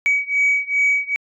sine beating tone pair, 2267 / 2269.5 Hz, C#7 / C#7, +38 / +40 cents, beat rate 2.5 Hz, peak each -17 / -18 dBFS, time 0.06-1.16 s, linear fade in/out 0 ms, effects tanh soft clip ceiling -10 dBFS

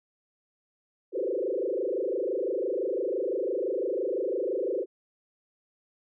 sine tone with frequency modulation, 441.3 Hz, A4, 5 cents sharp, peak -26 dBFS, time 1.12-4.86 s, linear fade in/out 50 ms, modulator 25.9 Hz, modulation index 3.6, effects none

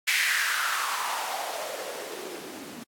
blue noise with band-pass filter sweep, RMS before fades -30 dBFS, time 0.07-2.84 s, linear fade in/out 10 ms, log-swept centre 2200 to 230 Hz, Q 3.9, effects AAC 64 kbps

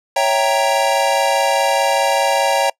square chord, C# diminished seventh, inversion none, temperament equal, 554.4 / 659.3 / 784 / 932.3 Hz, C#5 / E5 / G5 / Bb5, 0 / 0 / 0 / 0 cents, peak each -19 / -22 / -19 / -20 dBFS, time 0.16-2.7 s, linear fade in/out 5 ms, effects noise-tail reverb RT60 0.1 s tail -25 dB re dry + low-pass 11000 Hz 12 dB/octave

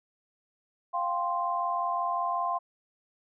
sine chord, F suspended second, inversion none, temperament equal, 698.5 / 784 / 1046.5 Hz, F5 / G5 / C6, 0 / 0 / 0 cents, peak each -31 / -35 / -29 dBFS, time 0.93-2.59 s, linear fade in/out 20 ms, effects none

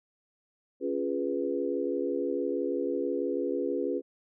sine chord, C# dominant seventh, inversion none, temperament equal, 277.2 / 349.2 / 415.3 / 493.9 Hz, C#4 / E#4 / G#4 / B4, 0 / 0 / 0 / 0 cents, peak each -33 dBFS, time 0.8-4.02 s, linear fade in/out 50 ms, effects none

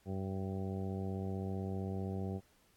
harmonic tone with a mistuned harmonic, 95.6 Hz, G2, 43 cents flat, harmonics 1 / 2 / 3 / 4 / 5 / 6 / 7 / 8, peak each -39 / -40 / -49 / -45 / -49 / -55 / -52 / -52 dBFS, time 0.05-2.41 s, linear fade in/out 50 ms, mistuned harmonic 8, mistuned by +31 cents, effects pink hiss -70 dBFS RMS until 2.76 s + AAC 64 kbps

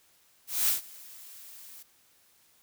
blue noise with ADSR envelope, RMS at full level -24 dBFS, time 0.47-1.83 s, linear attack 210 ms, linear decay 130 ms, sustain -24 dB, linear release 9 ms, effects white hiss -64 dBFS RMS until 2.62 s

